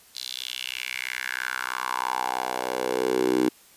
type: tone with high-pass filter sweep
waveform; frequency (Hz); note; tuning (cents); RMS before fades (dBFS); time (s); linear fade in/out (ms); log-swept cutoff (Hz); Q
10% pulse; 63.1; B1; +38; -28; 0.15-3.49; 5; 4200 to 310; 4
effects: white hiss -54 dBFS RMS until 3.76 s + resampled to 32000 Hz